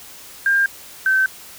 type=tone pair in turn; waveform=sine; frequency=1600 / 1542.5 Hz; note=G6 / G6; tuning=+35 / -28 cents; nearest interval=minor second; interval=63 cents; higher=first; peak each=-13 dBFS; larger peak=neither; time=0.46-0.66 / 1.06-1.26 s; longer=neither; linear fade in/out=2 ms; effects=white hiss -40 dBFS RMS until 1.58 s